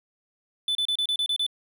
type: tone bursts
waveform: triangle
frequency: 3500 Hz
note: A7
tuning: 10 cents flat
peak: -21 dBFS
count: 8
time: 0.68-1.465 s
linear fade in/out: 2 ms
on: 71 ms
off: 31 ms
effects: none